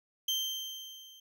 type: tone with level ramp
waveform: 35% pulse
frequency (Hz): 3136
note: G7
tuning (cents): 0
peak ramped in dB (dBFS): -26 to -51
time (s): 0.28-1.2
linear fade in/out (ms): 5
effects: none